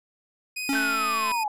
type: tone with vibrato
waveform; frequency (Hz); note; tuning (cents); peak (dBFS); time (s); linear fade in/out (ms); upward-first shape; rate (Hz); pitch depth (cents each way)
sawtooth; 2489; D#7; 0; -26; 0.56-1.44; 10; sine; 4.6; 10
type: tone with exponential decay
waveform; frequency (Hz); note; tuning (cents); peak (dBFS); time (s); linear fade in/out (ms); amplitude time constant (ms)
square; 276.8; C#4; -2; -23; 0.69-1.48; 2; 170
type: click train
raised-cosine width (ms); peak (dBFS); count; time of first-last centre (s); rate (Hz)
0.3; -18; 130; 0.73-1.316; 220
type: linear sweep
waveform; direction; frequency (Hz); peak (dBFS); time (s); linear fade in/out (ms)
sine; down; 1554 to 822; -24; 0.75-1.48; 2
effects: resampled to 32000 Hz